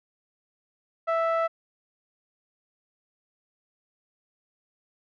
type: tone with low-pass filter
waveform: sawtooth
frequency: 659.3 Hz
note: E5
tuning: in tune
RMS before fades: -25 dBFS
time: 1.07-1.48 s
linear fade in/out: 20 ms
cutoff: 1400 Hz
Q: 1.7
effects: none